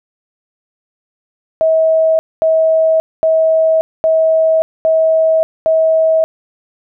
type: tone bursts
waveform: sine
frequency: 642 Hz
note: E5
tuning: 46 cents flat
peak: -8 dBFS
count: 6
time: 1.61-6.24 s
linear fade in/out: 0 ms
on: 580 ms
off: 230 ms
effects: none